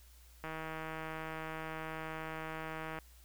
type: click train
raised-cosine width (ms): 0.5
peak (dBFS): -27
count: 406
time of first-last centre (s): 0.44-2.987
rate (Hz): 159
effects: added 60 Hz sine -57 dBFS peak until 3.24 s + white hiss -64 dBFS RMS until 3.24 s